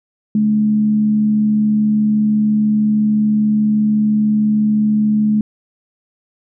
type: tone with frequency modulation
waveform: sine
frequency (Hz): 212.8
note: G#3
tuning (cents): +42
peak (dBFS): -11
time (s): 0.35-5.41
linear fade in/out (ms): 2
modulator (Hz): 73.8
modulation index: 0.21
effects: none